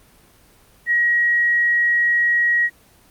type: tone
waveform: sine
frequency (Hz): 1900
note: A#6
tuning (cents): +33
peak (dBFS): -14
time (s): 0.86-2.7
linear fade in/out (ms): 50
effects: pink hiss -52 dBFS RMS until 3.1 s + Opus 24 kbps